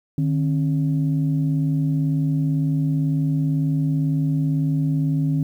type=tone pair together; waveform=sine; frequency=152.01 / 270 Hz; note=D#3 / C#4; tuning=-40 / -45 cents; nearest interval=minor seventh; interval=995 cents; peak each=-18 / -23 dBFS; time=0.18-5.43 s; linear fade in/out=2 ms; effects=tanh soft clip ceiling -11 dBFS + 9-bit